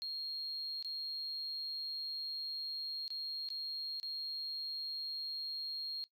sine tone with dropouts, 4250 Hz, C8, 26 cents sharp, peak -37 dBFS, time 0.02-6.04 s, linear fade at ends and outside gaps 0 ms, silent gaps 0.826-0.847 / 3.079-3.104 / 3.488-3.503 / 3.999-4.03 s, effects noise-tail reverb RT60 0.1 s tail -21 dB re dry + tanh soft clip ceiling -34 dBFS

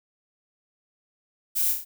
violet noise with echo, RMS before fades -25 dBFS, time 1.55-1.73 s, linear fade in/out 20 ms, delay 30 ms, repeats 4, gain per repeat -4 dB, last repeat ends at 1.85 s, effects none

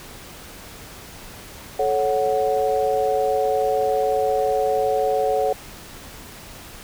sine chord, F# minor, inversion first, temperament equal with one note detuned, 435.2 / 554.4 / 740 Hz, A4 / C#5 / F#5, -19 / 0 / 0 cents, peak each -22 dBFS, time 1.79-5.53 s, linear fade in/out 5 ms, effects pink hiss -40 dBFS RMS until 6.83 s

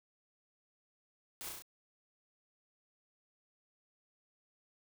white noise with echo, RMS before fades -45 dBFS, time 1.41-1.49 s, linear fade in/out 0 ms, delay 33 ms, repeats 4, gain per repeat -2 dB, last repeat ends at 1.622 s, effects none

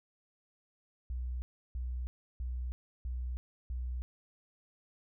sine tone bursts, 62 Hz, B1, 7 cents sharp, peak -34 dBFS, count 5, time 1.1-4.02 s, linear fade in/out 0 ms, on 320 ms, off 330 ms, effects none

